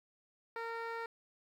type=tone with low-pass filter; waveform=15% pulse; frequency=459.4 Hz; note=A#4; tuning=25 cents flat; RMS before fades=-41 dBFS; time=0.56-1.06 s; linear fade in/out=2 ms; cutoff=2500 Hz; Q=0.9; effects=11-bit